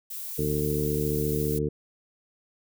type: noise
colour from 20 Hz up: violet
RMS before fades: -36 dBFS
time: 0.1-1.59 s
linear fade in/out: 10 ms
type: harmonic tone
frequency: 74.4 Hz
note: D2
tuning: 23 cents sharp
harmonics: 1 / 2 / 3 / 4 / 5 / 6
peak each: -34 / -29 / -35 / -33 / -33 / -29 dBFS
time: 0.38-1.69 s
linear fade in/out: 10 ms
effects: none